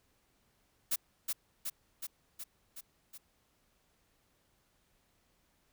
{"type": "noise with echo", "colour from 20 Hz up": "blue", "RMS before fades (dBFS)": -31, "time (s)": [0.91, 0.96], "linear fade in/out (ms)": 10, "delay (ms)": 370, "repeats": 6, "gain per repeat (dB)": -3, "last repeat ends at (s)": 3.18, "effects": ["pink hiss -73 dBFS RMS until 5.72 s"]}